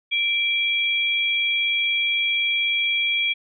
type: tone pair together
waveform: sine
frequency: 2349 / 3306 Hz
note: D7 / G#7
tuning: 0 / -9 cents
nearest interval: tritone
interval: 591 cents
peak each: -21 / -23 dBFS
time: 0.11-3.34 s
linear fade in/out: 20 ms
effects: none